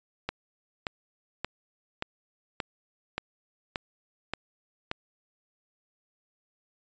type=click train; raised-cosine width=0.3 ms; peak=-14 dBFS; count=9; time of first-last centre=0.29-4.914 s; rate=1.73 Hz; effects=resampled to 16000 Hz